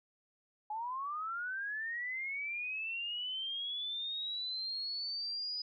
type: linear sweep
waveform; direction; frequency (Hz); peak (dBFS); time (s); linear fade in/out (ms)
sine; up; 833 to 4978; -36; 0.7-5.62; 5
effects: none